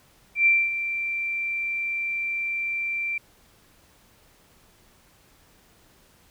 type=tone with ADSR envelope; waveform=sine; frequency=2353 Hz; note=D7; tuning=3 cents sharp; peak=-14 dBFS; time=0.35-3.18 s; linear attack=110 ms; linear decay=240 ms; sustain=-11 dB; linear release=4 ms; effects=pink hiss -58 dBFS RMS until 6.3 s